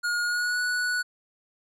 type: tone with pitch glide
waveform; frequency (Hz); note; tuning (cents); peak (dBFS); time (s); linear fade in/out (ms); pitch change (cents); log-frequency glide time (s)
square; 1433 to 1473.3; F6 to F#6; +44 to -8; -25; 0.03-1.03; 20; +48; 0.23-0.6
effects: low-pass 10000 Hz 12 dB/octave